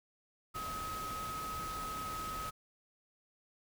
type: tone in noise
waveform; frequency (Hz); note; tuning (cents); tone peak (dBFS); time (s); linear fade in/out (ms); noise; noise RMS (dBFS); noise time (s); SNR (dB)
sine; 1273; D#6; +39; -39; 0.54-2.51; 20; pink; -45; 0.54-2.51; +3
effects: none